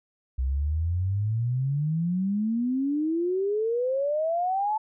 sine exponential sweep, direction up, 62.6 to 880 Hz, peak -23 dBFS, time 0.38-4.78 s, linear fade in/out 10 ms, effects none

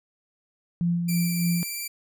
sine tone with tremolo, 172.3 Hz, F3, 23 cents flat, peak -20 dBFS, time 0.81-1.63 s, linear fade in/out 0 ms, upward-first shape sine, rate 3.3 Hz, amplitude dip 40%
5% pulse tone with vibrato, 2349 Hz, D7, in tune, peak -21 dBFS, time 1.08-1.88 s, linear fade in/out 10 ms, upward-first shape sine, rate 19 Hz, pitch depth 23 cents each way
effects none

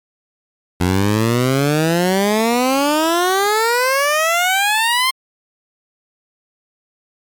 15% pulse exponential sweep, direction up, 87.5 to 1064 Hz, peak -7 dBFS, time 0.8-5.11 s, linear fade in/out 10 ms, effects MP3 96 kbps

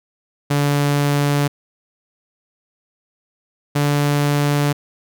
sawtooth tone pair in turn, 143.9 / 144.98 Hz, D3 / D3, -35 / -22 cents, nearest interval unison, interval 13 cents, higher second, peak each -11 dBFS, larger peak neither, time 0.5-1.48 / 3.75-4.73 s, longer neither, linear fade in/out 10 ms, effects none

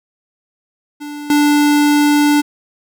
square tone with level steps, 293.4 Hz, D4, 2 cents flat, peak -26 / -10 dBFS, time 1-2.42 s, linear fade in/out 20 ms, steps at 1.3 s, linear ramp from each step 2 ms, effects none

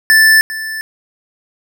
square tone with echo, 1760 Hz, A6, in tune, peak -6 dBFS, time 0.1-0.41 s, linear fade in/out 0 ms, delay 400 ms, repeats 1, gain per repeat -15 dB, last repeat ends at 0.81 s, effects none

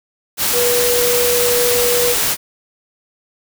sine tone in noise, 485.7 Hz, B4, 29 cents flat, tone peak -15 dBFS, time 0.52-2.16 s, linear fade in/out 50 ms, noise white, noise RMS -17 dBFS, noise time 0.37-2.37 s, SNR -1 dB, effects none

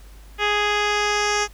10% pulse tone with low-pass filter sweep, 415.3 Hz, G#4, in tune, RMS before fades -21 dBFS, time 0.38-1.48 s, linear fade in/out 50 ms, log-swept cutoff 3300 to 6100 Hz, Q 2.1, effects added 50 Hz sine -41 dBFS peak until 1.53 s + pink hiss -52 dBFS RMS until 1.53 s

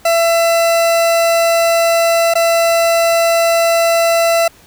40% pulse tone with dropouts, 670 Hz, E5, 28 cents sharp, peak -9 dBFS, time 0.05-4.48 s, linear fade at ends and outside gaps 5 ms, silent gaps 2.339-2.353 s, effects pink hiss -45 dBFS RMS until 4.66 s

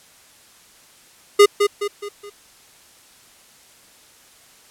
square tone with echo, 409 Hz, G#4, 26 cents flat, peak -7 dBFS, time 1.39-1.46 s, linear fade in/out 10 ms, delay 210 ms, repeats 4, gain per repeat -7 dB, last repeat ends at 2.3 s, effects white hiss -50 dBFS RMS until 4.7 s + low-pass 11000 Hz 12 dB/octave

